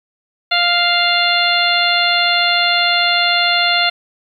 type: harmonic tone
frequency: 698.5 Hz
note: F5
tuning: in tune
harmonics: 1 / 2 / 3 / 4 / 5 / 6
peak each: -19 / -19 / -19 / -19 / -19 / -19 dBFS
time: 0.51-3.9 s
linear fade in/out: 10 ms
effects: 8-bit